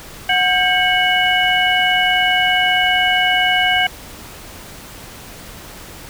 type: harmonic tone with a mistuned harmonic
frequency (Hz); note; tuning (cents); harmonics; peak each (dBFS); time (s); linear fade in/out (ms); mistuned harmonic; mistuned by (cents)
735; F#5; -12; 1 / 2 / 3 / 4; -18 / -18 / -18 / -18; 0.29-3.87; 5; 2; +140
effects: pink hiss -36 dBFS RMS until 6.09 s